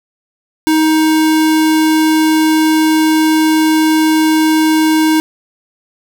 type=tone; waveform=square; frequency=314.4 Hz; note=D#4; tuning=18 cents sharp; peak=-9 dBFS; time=0.67-5.2 s; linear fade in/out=0 ms; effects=none